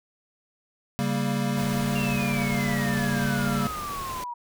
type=chord; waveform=square; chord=G diminished; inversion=second; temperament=equal; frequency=138.59 / 196 / 233.1 Hz; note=Db3 / G3 / Bb3; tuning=0 / 0 / 0 cents; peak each=-29 dBFS; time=0.99-3.67 s; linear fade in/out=0 ms
type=noise; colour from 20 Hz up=pink; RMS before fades=-37 dBFS; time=1.57-4.24 s; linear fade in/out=2 ms
type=exponential sweep; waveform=sine; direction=down; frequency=2794 to 946 Hz; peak=-31 dBFS; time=1.95-4.34 s; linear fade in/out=10 ms
effects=none